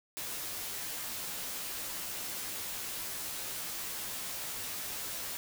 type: noise with comb filter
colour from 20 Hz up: white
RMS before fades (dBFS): -39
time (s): 0.17-5.37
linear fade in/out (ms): 0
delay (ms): 14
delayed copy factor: -0.6
effects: none